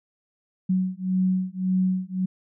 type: beating tone pair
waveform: sine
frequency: 185 / 186.8 Hz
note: F#3 / F#3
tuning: 0 / +17 cents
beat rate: 1.8 Hz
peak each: -24 dBFS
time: 0.69-2.26 s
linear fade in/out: 10 ms
effects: none